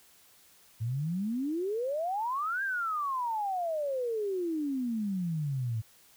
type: exponential two-way sweep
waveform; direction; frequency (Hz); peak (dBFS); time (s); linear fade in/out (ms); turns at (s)
sine; up then down; 107 to 1628 to 107; -29; 0.8-5.82; 20; 2.63
effects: white hiss -60 dBFS RMS until 6.16 s